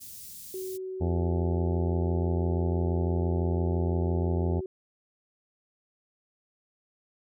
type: band-stop noise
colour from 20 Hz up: white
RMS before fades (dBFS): -44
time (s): 0-0.78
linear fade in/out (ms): 20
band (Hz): 180 to 5800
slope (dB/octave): 12
type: tone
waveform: sine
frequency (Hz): 375.5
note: F#4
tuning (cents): +26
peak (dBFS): -33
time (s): 0.54-4.66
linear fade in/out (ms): 2
type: harmonic tone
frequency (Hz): 86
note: F2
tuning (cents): -26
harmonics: 1 / 2 / 3 / 4 / 5 / 6 / 7 / 8 / 9 / 10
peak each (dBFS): -26 / -32 / -36 / -38 / -40 / -42 / -43 / -44 / -45 / -46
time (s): 1-4.61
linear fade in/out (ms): 20
effects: none